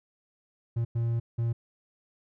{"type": "tone bursts at uneven times", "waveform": "triangle", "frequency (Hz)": 116.5, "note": "A#2", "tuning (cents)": -1, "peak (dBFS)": -23, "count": 3, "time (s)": [[0.76, 0.85], [0.95, 1.2], [1.38, 1.53]], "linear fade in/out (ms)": 10, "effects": []}